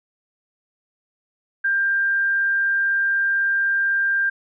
sine tone, 1591 Hz, G6, 25 cents sharp, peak -17 dBFS, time 1.64-4.3 s, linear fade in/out 10 ms, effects none

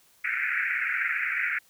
white band-pass noise, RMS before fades -28 dBFS, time 0.24-1.59 s, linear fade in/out 10 ms, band 1400 to 2400 Hz, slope 96 dB/octave, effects white hiss -61 dBFS RMS until 1.69 s

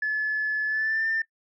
sine tone with pitch glide, 1722 to 1793.1 Hz, A6 to A6, -38 to +32 cents, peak -22 dBFS, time 0.02-1.22 s, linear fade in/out 5 ms, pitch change +70 cents, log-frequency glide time 0.67-1.06 s, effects noise-tail reverb RT60 0.1 s tail -21 dB re dry + tanh soft clip ceiling -19 dBFS

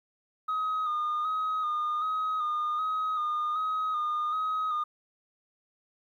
sine tone with vibrato, 1242 Hz, D#6, 3 cents flat, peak -25 dBFS, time 0.48-4.84 s, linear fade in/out 10 ms, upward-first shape square, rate 1.3 Hz, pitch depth 32 cents each way, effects tanh soft clip ceiling -25 dBFS + 11-bit

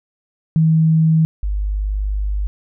sine tone pair in turn, 160 / 50.52 Hz, D#3 / G#1, +49 / -47 cents, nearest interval octave + minor sixth, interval 1996 cents, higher first, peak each -10 / -17 dBFS, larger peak first, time 0.56-1.25 / 1.43-2.47 s, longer second, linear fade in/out 0 ms, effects none

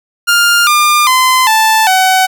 sawtooth tone with pitch steps, 1404 / 1201.3 / 1027.8 / 879.4 / 752.4 Hz, F6 / D6 / C6 / A5 / F#5, +9 / +39 / -31 / -1 / +29 cents, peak -3 dBFS, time 0.27-2.27 s, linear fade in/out 20 ms, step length 400 ms, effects none

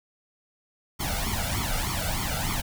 pink noise with flanger, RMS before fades -28 dBFS, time 0.99-2.62 s, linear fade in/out 20 ms, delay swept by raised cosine 0.9 to 1.44 ms, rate 3.3 Hz, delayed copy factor +0.9, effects none

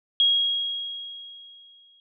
sine tone with exponential decay, 3288 Hz, G#7, 18 cents flat, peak -15 dBFS, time 0.2-2 s, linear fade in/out 1 ms, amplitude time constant 390 ms, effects none

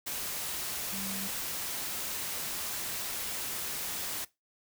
sine tone in noise, 194.5 Hz, G3, 13 cents flat, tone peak -40 dBFS, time 0.92-1.28 s, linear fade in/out 10 ms, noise white, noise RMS -36 dBFS, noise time 0.06-4.25 s, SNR -7 dB, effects noise-tail reverb RT60 0.2 s tail -19 dB re dry

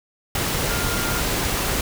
sine tone in noise, 1405 Hz, F6, 10 cents sharp, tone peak -30 dBFS, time 0.69-1.21 s, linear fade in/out 2 ms, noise pink, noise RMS -23 dBFS, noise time 0.35-1.81 s, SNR -10 dB, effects none

